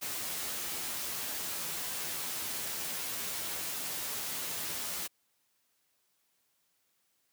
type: noise with comb filter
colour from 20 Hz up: white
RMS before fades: -37 dBFS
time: 0.01-5.08 s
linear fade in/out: 20 ms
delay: 12 ms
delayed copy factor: +0.55
effects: white hiss -75 dBFS RMS until 7.32 s + high-pass 80 Hz 12 dB/octave